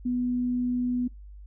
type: tone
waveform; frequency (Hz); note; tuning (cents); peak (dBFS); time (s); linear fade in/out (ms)
sine; 246.9; B3; 0; -24; 0.05-1.08; 10
effects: noise-tail reverb RT60 0.2 s tail -24 dB re dry + added 50 Hz sine -42 dBFS peak until 1.46 s